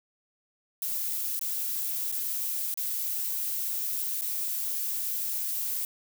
violet noise with dropouts, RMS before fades -31 dBFS, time 0.82-5.85 s, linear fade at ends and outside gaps 1 ms, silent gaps 1.392-1.412 / 2.116-2.124 / 2.741-2.774 / 4.212-4.219 s, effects none

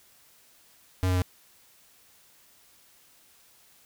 square tone with pitch steps, 92.5 / 91.49 / 90.49 Hz, F#2 / F#2 / F#2, 0 / -19 / -38 cents, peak -23 dBFS, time 1.03-1.219 s, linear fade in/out 0 ms, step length 63 ms, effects white hiss -59 dBFS RMS until 3.85 s

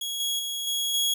sawtooth tone with level steps, 3324 Hz, G#7, 1 cent sharp, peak -26 / -22 / -26 / -22 / -19 dBFS, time 0.01-1.14 s, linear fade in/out 5 ms, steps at 0.2 / 0.39 / 0.67 / 0.94 s, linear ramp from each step 2 ms, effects none

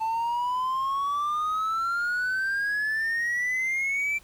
triangle exponential sweep, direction up, 881 to 2349 Hz, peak -22 dBFS, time 0-4.19 s, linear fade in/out 20 ms, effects tanh soft clip ceiling -18 dBFS + pink hiss -55 dBFS RMS until 4.23 s

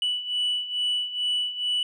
sine beating tone pair, 2959 / 2961.3 Hz, F#7 / F#7, -1 / +1 cents, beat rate 2.3 Hz, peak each -28 / -24 dBFS, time 0.02-1.83 s, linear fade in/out 2 ms, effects tanh soft clip ceiling -20 dBFS

